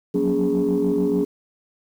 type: tone cluster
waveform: sine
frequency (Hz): 180.7 / 187.5 / 238.7 / 282.6 / 414.2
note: F#3 / F#3 / A#3 / C#4 / G#4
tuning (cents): -41 / +23 / +41 / +34 / -5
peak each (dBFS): -26 / -26 / -26 / -21 / -20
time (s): 0.14-1.25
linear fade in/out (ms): 10
effects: tanh soft clip ceiling -12 dBFS + 8-bit